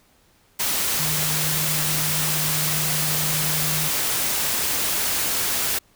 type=tone in noise; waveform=sine; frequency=153.6 Hz; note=D#3; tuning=22 cents flat; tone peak=-28 dBFS; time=0.99-3.89 s; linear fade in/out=10 ms; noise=white; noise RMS=-23 dBFS; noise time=0.59-5.79 s; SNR=-8 dB; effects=pink hiss -59 dBFS RMS until 5.95 s